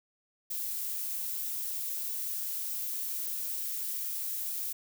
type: noise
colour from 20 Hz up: violet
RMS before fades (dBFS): -35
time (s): 0.5-4.73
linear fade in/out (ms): 10
effects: none